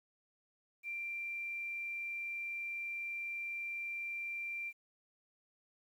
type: tone with quantisation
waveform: sine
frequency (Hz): 2364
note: D7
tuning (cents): +11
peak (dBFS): -38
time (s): 0.83-4.73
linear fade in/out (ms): 50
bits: 11
effects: none